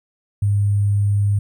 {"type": "tone with sample-and-hold", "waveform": "sine", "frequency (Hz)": 101.5, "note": "G#2", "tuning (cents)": -39, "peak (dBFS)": -14, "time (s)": [0.42, 1.39], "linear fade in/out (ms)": 5, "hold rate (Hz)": 8820, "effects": []}